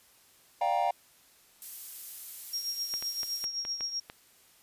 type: chord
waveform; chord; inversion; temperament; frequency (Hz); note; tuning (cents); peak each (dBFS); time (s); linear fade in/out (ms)
triangle; G minor seventh; second; just; 588 / 705.6 / 784 / 940.8; D5 / F5 / G5 / Bb5; +2 / +18 / 0 / +16; -33 / -27 / -28 / -31; 0.61-0.91; 5
type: noise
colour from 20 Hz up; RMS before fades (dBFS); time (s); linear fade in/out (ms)
violet; -40; 1.62-3.45; 0
type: tone with tremolo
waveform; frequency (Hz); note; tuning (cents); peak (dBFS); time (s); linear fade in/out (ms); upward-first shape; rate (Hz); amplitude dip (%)
sine; 5588; F8; 0; -29; 2.53-4; 5; triangle; 7.8; 70
type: clicks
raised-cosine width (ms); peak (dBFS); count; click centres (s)
0.3; -25; 7; 2.939 / 3.025 / 3.232 / 3.441 / 3.651 / 3.808 / 4.099
effects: white hiss -61 dBFS RMS until 4.62 s + resampled to 32000 Hz